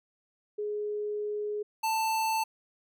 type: tone pair in turn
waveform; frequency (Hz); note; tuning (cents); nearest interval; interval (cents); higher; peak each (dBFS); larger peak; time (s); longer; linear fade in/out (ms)
sine / square; 418.1 / 885.9; G#4 / A5; +12 / +12; octave + minor second; 1300; second; -30 / -27; second; 0.58-1.63 / 1.83-2.44; first; 10
effects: none